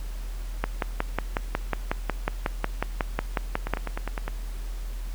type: two click trains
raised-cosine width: 0.5 ms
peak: -9 / -15 dBFS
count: 18 / 7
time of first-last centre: 0.64-3.737 / 3.67-4.28 s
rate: 5.49 / 9.84 Hz
effects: added 41 Hz sine -30 dBFS peak until 5.14 s + pink hiss -48 dBFS RMS until 5.14 s